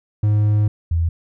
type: tone pair in turn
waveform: triangle / sine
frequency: 105.2 / 83.13 Hz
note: G#2 / E2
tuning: +23 / +15 cents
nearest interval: major third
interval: 408 cents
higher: first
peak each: -11 / -15 dBFS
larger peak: first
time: 0.23-0.68 / 0.91-1.09 s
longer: first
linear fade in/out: 5 ms
effects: none